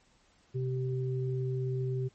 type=tone pair together; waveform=sine; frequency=128.87 / 387.3 Hz; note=C3 / G4; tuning=-26 / -21 cents; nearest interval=octave + perfect fifth; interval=1905 cents; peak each=-30 / -36 dBFS; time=0.54-2.09 s; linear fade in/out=20 ms; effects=pink hiss -66 dBFS RMS until 2.14 s + MP3 32 kbps